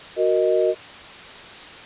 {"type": "chord", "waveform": "sine", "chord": "D# minor", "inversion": "first", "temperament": "equal", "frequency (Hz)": [370, 466.2, 622.3], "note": ["F#4", "A#4", "D#5"], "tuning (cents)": [0, 0, 0], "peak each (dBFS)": [-20, -21, -20], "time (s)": [0.16, 0.75], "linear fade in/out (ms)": 50, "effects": ["white hiss -39 dBFS RMS until 1.85 s", "resampled to 8000 Hz"]}